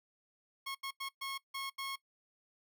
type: tone bursts at uneven times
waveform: 15% pulse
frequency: 1089 Hz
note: C#6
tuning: 31 cents flat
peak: -32 dBFS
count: 6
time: 0.66-0.75 / 0.83-0.91 / 1-1.09 / 1.21-1.38 / 1.54-1.7 / 1.78-1.96 s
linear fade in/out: 10 ms
effects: noise-tail reverb RT60 0.1 s tail -19 dB re dry